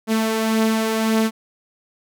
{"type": "beating tone pair", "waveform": "sawtooth", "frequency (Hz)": [220, 221.8], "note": ["A3", "A3"], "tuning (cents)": [0, 14], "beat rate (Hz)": 1.8, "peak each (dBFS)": [-21, -14], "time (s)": [0.07, 1.31], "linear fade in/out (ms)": 50, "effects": []}